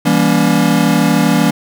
square chord, E diminished seventh, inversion none, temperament just, 164.81 / 197.78 / 237.3 / 284.8 Hz, E3 / G3 / Bb3 / Db4, 0 / +16 / +31 / +47 cents, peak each -16 dBFS, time 0.05-1.51 s, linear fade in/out 10 ms, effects none

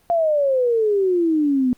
sine exponential sweep, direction down, 697 to 245.7 Hz, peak -15 dBFS, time 0.1-1.73 s, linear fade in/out 0 ms, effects pink hiss -58 dBFS RMS until 1.77 s + Opus 32 kbps

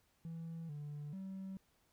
triangle tone with pitch steps, 164.9 / 147.1 / 191.5 Hz, E3 / D3 / G3, +1 / +3 / -40 cents, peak -40 dBFS, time 0.25-1.57 s, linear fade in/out 0 ms, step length 440 ms, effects tanh soft clip ceiling -38 dBFS + pink hiss -75 dBFS RMS until 1.92 s

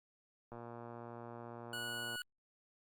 click train, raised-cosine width 1 ms, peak -35 dBFS, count 194, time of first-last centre 0.52-2.156 s, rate 118 Hz
25% pulse tone, 1465 Hz, F#6, 18 cents flat, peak -37 dBFS, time 1.73-2.22 s, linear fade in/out 2 ms
effects Opus 48 kbps

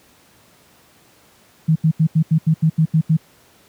sine tone bursts, 159 Hz, D#3, 38 cents sharp, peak -10 dBFS, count 10, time 1.68-3.169 s, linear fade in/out 10 ms, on 76 ms, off 81 ms, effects pink hiss -52 dBFS RMS until 3.68 s + high-pass 100 Hz 12 dB/octave

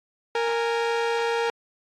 sawtooth tone pair together, 464.7 / 828 Hz, A#4 / G#5, -5 / -5 cents, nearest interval minor seventh, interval 1000 cents, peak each -19 / -26 dBFS, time 0.35-1.5 s, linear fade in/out 2 ms, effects low-pass 4000 Hz 12 dB/octave + AAC 48 kbps

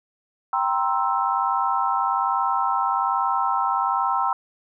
sine chord, C dominant seventh, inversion second, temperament equal with one note detuned, 784 / 945.3 / 1046.5 / 1318.5 Hz, G5 / Bb5 / C6 / E6, 0 / +24 / 0 / 0 cents, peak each -25 dBFS, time 0.53-4.33 s, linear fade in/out 2 ms, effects none

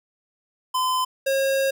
square tone pair in turn, 1022 / 541.4 Hz, C6 / C#5, -41 / -41 cents, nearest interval major seventh, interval 1100 cents, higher first, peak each -21 / -20 dBFS, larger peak second, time 0.74-1.05 / 1.26-1.71 s, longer second, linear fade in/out 10 ms, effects none

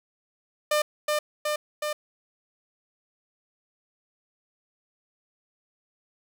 sawtooth tone with echo, 600 Hz, D5, 37 cents sharp, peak -17 dBFS, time 0.71-0.82 s, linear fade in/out 5 ms, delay 370 ms, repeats 3, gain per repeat -2 dB, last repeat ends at 1.93 s, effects none

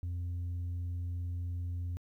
sine tone, 87.7 Hz, F2, 8 cents sharp, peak -31 dBFS, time 0.03-1.97 s, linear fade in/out 0 ms, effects tanh soft clip ceiling -33 dBFS + 12-bit

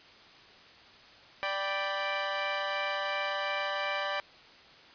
15% pulse chord, G major, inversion second, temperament equal, 587.3 / 784 / 987.8 Hz, D5 / G5 / B5, 0 / 0 / 0 cents, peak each -26 / -29 / -32 dBFS, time 1.43-4.2 s, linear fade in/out 0 ms, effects white hiss -54 dBFS RMS until 4.94 s + resampled to 11025 Hz

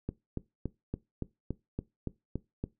click train, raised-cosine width 3 ms, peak -20 dBFS, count 10, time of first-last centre 0.09-2.64 s, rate 3.53 Hz, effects noise-tail reverb RT60 0.2 s tail -19 dB re dry

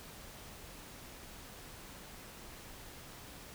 silence, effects pink hiss -51 dBFS RMS until 3.54 s

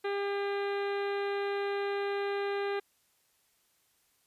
harmonic tone, 401.2 Hz, G4, 40 cents sharp, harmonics 1 / 2 / 3 / 4 / 5 / 6 / 7 / 8 / 9 / 10, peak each -31 / -39 / -43 / -42 / -45 / -47 / -52 / -54 / -54 / -53 dBFS, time 0.04-2.8 s, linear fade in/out 10 ms, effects white hiss -71 dBFS RMS until 4.26 s + resampled to 32000 Hz

